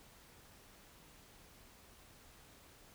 silence, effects pink hiss -61 dBFS RMS until 2.94 s

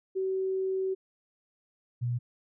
sine tone pair in turn, 380 / 121.01 Hz, F#4 / B2, +46 / -35 cents, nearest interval octave + minor sixth, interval 1981 cents, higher first, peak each -27 dBFS, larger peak neither, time 0.15-0.95 / 2.01-2.19 s, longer first, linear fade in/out 20 ms, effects none

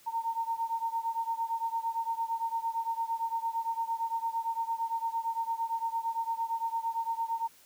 sine beating tone pair, 911 / 919.8 Hz, A#5 / A#5, -40 / -23 cents, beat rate 8.8 Hz, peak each -32 / -34 dBFS, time 0.06-7.48 s, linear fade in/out 20 ms, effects white hiss -59 dBFS RMS until 7.65 s

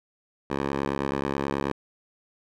10% pulse tone with band-pass filter, 69.3 Hz, C#2, in tune, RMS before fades -28 dBFS, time 0.5-1.72 s, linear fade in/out 5 ms, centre 710 Hz, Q 0.55, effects none

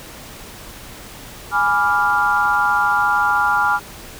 sine chord, G# diminished seventh, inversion none, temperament equal, 830.6 / 987.8 / 1174.7 / 1396.9 Hz, G#5 / B5 / D6 / F6, 0 / 0 / 0 / 0 cents, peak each -19 / -22 / -22 / -17 dBFS, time 1.51-3.8 s, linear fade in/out 50 ms, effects pink hiss -37 dBFS RMS until 4.19 s

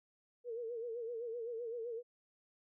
sine tone with vibrato, 466.4 Hz, A#4, 1 cent sharp, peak -39 dBFS, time 0.44-2.03 s, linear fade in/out 50 ms, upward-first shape sine, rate 7.8 Hz, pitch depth 83 cents each way, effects none

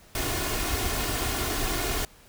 pink noise with comb filter, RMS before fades -28 dBFS, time 0.15-2.05 s, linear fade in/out 2 ms, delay 2.8 ms, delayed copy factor +0.55, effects pink hiss -54 dBFS RMS until 2.28 s

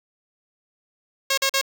5% pulse tone bursts, 543 Hz, C#5, 36 cents flat, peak -7 dBFS, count 3, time 1.3-1.614 s, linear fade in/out 5 ms, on 76 ms, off 43 ms, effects none

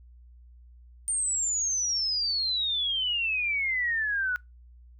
sine exponential sweep, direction down, 8950 to 1453 Hz, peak -25 dBFS, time 1.08-4.36 s, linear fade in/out 0 ms, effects noise-tail reverb RT60 0.2 s tail -24 dB re dry + added 60 Hz sine -49 dBFS peak until 4.99 s

